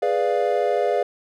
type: chord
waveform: triangle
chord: G# diminished seventh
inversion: none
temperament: equal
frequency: 415.3 / 493.9 / 587.3 / 698.5 Hz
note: G#4 / B4 / D5 / F5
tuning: 0 / 0 / 0 / 0 cents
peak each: -22 dBFS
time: 0.02-1.03 s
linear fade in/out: 5 ms
effects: none